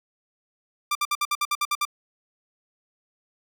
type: tone bursts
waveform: sawtooth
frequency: 1184 Hz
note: D6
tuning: 14 cents sharp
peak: -18 dBFS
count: 10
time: 0.91-1.852 s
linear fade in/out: 5 ms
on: 42 ms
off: 58 ms
effects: none